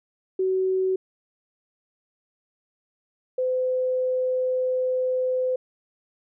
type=tone pair in turn; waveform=sine; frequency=376.3 / 510.3 Hz; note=F#4 / C5; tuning=+29 / -43 cents; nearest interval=perfect fourth; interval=528 cents; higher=second; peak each=-20 / -21 dBFS; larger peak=first; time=0.39-0.96 / 3.38-5.56 s; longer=second; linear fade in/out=5 ms; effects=none